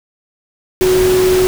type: tone in noise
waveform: sine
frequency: 370 Hz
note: F#4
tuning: in tune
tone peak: -9 dBFS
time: 0.81-1.47 s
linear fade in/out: 0 ms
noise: pink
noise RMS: -20 dBFS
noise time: 0.81-1.47 s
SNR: +8 dB
effects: none